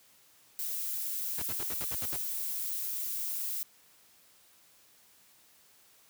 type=noise; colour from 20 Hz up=violet; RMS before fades=-35 dBFS; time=0.59-3.63 s; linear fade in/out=0 ms
type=noise bursts; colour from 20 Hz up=pink; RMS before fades=-40 dBFS; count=8; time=1.38-2.164 s; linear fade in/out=5 ms; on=42 ms; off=64 ms
effects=white hiss -62 dBFS RMS until 6.09 s + high-pass 60 Hz 12 dB/octave